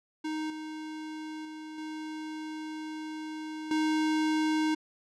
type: tone with level steps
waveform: square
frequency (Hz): 311.1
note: D#4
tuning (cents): 0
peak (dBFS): -32 / -38 / -41 / -37 / -26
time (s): 0.24-4.75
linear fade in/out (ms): 10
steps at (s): 0.5 / 1.45 / 1.78 / 3.71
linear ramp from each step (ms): 2
effects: low-pass 6000 Hz 12 dB/octave